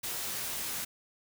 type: noise with comb filter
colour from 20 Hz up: white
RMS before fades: -36 dBFS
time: 0.03-0.85 s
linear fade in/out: 10 ms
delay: 17 ms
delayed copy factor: +0.5
effects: none